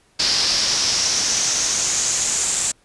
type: noise with band-pass filter sweep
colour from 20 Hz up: brown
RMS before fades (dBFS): -20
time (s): 0.19-2.72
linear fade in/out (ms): 10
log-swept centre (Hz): 4900 to 7600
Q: 4.8
effects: pink hiss -58 dBFS RMS until 2.84 s + resampled to 24000 Hz